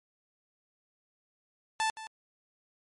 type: tone with echo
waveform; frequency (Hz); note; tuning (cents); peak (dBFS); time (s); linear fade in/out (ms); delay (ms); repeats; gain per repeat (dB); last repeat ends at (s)
sawtooth; 880; A5; 0; -23; 1.8-1.9; 0; 170; 1; -14; 2.07
effects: MP3 48 kbps